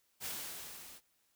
white noise with level ramp, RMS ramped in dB -39 to -54 dBFS, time 0.2-1.01 s, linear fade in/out 50 ms, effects white hiss -75 dBFS RMS until 1.35 s

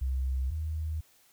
sine tone pair in turn, 65.41 / 78.35 Hz, C2 / D#2, 0 / +13 cents, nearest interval minor third, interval 313 cents, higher second, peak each -27 / -30 dBFS, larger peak first, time 0.01-0.51 / 0.51-1.01 s, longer neither, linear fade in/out 10 ms, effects white hiss -63 dBFS RMS until 1.32 s

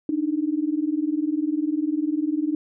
sine tone pair together, 293.7 / 313.7 Hz, D4 / D#4, 0 / +14 cents, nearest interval minor second, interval 114 cents, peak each -24 dBFS, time 0.09-2.55 s, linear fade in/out 2 ms, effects none

